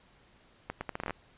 accelerating click train, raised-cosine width 0.5 ms, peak -19 dBFS, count 10, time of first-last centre 0.7-1.107 s, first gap 110 ms, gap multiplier 0.75, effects pink hiss -62 dBFS RMS until 1.37 s + resampled to 8000 Hz

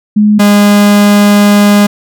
sine / 45% pulse tone pair in turn, 210 / 205.1 Hz, G#3 / G#3, +19 / -21 cents, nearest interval unison, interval 40 cents, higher first, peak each -3 dBFS, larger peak neither, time 0.16-0.39 / 0.39-1.87 s, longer second, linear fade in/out 10 ms, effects none

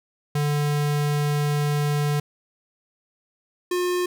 square tone pair in turn, 146.83 / 358.2 Hz, D3 / F4, 0 / +44 cents, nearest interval octave + minor third, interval 1544 cents, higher second, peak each -21 / -22 dBFS, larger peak first, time 0.35-2.2 / 3.71-4.06 s, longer first, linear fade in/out 5 ms, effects none

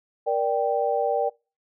sine chord, G minor, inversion first, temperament just, 470.4 / 588 / 784 Hz, Bb4 / D5 / G5, +16 / +2 / 0 cents, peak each -25 dBFS, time 0.26-1.3 s, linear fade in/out 20 ms, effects noise-tail reverb RT60 0.3 s tail -24 dB re dry

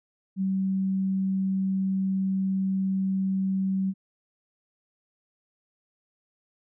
sine tone, 191.4 Hz, G3, 41 cents flat, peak -23 dBFS, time 0.36-3.94 s, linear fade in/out 50 ms, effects none

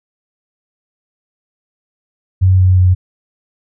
sine tone with pitch steps, 93.5 / 92.43 / 91.36 Hz, F#2 / F#2 / F#2, +19 / -1 / -21 cents, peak -6 dBFS, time 2.41-2.95 s, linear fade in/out 20 ms, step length 180 ms, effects none

